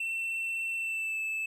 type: tone with pitch glide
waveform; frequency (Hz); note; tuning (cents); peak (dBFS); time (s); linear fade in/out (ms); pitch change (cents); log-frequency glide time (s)
triangle; 2692 to 2624; E7 to E7; +36 to -9; -29; 0-1.46; 5; -45; 0.77-1.2
effects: none